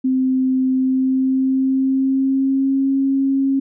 sine tone with pitch glide, 260 to 271.2 Hz, C4 to C#4, -11 to -38 cents, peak -14 dBFS, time 0.04-3.6 s, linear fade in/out 10 ms, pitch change +73 cents, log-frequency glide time 0.72-2.93 s, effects none

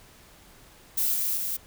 violet noise with level steps, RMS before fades -25 / -27 / -30 dBFS, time 0.97-1.57 s, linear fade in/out 10 ms, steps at 1.14 / 1.37 s, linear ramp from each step 2 ms, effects pink hiss -53 dBFS RMS until 1.66 s

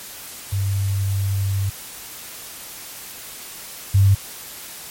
sine tone pair in turn, 98 / 98 Hz, G2 / G2, 0 / 0 cents, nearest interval unison, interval 0 cents, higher neither, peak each -18 / -10 dBFS, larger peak second, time 0.52-1.7 / 3.94-4.15 s, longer first, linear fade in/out 10 ms, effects white hiss -36 dBFS RMS until 4.9 s + MP3 64 kbps

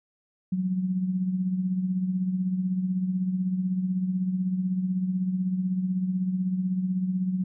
sine tone with tremolo, 185 Hz, F#3, in tune, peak -21 dBFS, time 0.52-7.44 s, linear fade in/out 5 ms, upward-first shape triangle, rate 16 Hz, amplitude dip 60%, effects none

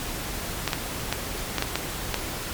clicks, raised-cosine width 0.2 ms, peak -6 dBFS, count 7, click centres 0.677 / 0.732 / 1.126 / 1.583 / 1.624 / 1.756 / 2.143 s, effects pink hiss -32 dBFS RMS until 2.53 s + MP3 96 kbps

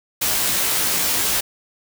white noise with comb filter, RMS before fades -20 dBFS, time 0.21-1.41 s, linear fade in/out 10 ms, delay 16 ms, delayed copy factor +0.8, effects none

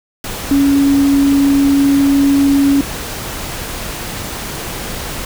sine tone in noise, 279 Hz, C#4, 11 cents sharp, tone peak -8 dBFS, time 0.51-2.81 s, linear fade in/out 2 ms, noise pink, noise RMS -24 dBFS, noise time 0.24-5.25 s, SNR +13 dB, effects none

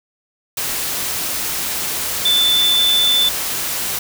sine tone in noise, 3520 Hz, A7, in tune, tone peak -12 dBFS, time 2.25-3.29 s, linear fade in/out 5 ms, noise white, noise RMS -22 dBFS, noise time 0.57-3.99 s, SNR +7 dB, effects none

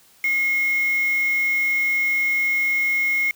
sine tone with quantisation, 2158 Hz, C#7, 47 cents flat, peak -18 dBFS, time 0.24-3.31 s, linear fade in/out 2 ms, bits 5, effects white hiss -54 dBFS RMS until 3.35 s

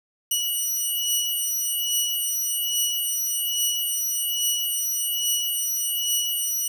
10% pulse beating tone pair, 2930 / 2931.2 Hz, F#7 / F#7, -18 / -17 cents, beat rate 1.2 Hz, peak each -18 / -17 dBFS, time 0.31-6.68 s, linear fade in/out 5 ms, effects 8-bit

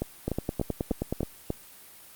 two click trains, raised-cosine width 2 ms, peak -14 / -14 dBFS, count 10 / 6, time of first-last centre 0.28-1.231 / 0.02-1.504 s, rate 9.46 / 3.37 Hz, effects white hiss -50 dBFS RMS until 2.15 s + Opus 32 kbps

